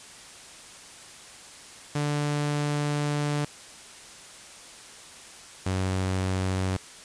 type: tone pair in turn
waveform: sawtooth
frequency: 146.83 / 93.89 Hz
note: D3 / F#2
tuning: 0 / +26 cents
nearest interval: minor sixth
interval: 774 cents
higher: first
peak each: -21 dBFS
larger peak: neither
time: 1.95-3.45 / 5.66-6.77 s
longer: first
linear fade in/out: 5 ms
effects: white hiss -46 dBFS RMS until 7.04 s + resampled to 22050 Hz